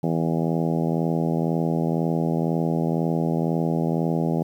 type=harmonic tone; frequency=82 Hz; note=E2; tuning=9 cents flat; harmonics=2 / 3 / 4 / 5 / 6 / 7 / 8 / 9 / 10; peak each=-23 / -27 / -29 / -31 / -33 / -34 / -35 / -36 / -37 dBFS; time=0.03-4.43 s; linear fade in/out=5 ms; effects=9-bit